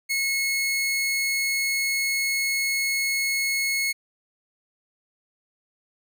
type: tone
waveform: sawtooth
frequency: 2180 Hz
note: C#7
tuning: 29 cents flat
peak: -19 dBFS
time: 0.09-3.93 s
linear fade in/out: 20 ms
effects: none